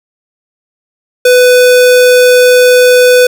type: tone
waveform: square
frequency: 498.3 Hz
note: B4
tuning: 15 cents sharp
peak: -3 dBFS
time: 1.25-3.27 s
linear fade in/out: 5 ms
effects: none